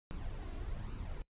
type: noise with flanger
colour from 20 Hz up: brown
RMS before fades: -41 dBFS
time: 0.11-1.22 s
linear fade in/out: 0 ms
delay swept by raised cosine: 0.73 to 2.93 ms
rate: 1.2 Hz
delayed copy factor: +0.55
effects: noise-tail reverb RT60 0.1 s tail -21 dB re dry + resampled to 8000 Hz